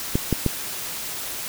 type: clicks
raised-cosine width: 3 ms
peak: -6 dBFS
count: 3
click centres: 0.155 / 0.327 / 0.463 s
effects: white hiss -31 dBFS RMS until 1.48 s